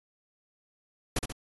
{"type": "noise with echo", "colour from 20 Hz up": "pink", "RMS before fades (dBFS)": -28, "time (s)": [1.16, 1.19], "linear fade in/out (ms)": 5, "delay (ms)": 67, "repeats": 2, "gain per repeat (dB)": -5, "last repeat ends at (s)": 1.324, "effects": ["AAC 32 kbps"]}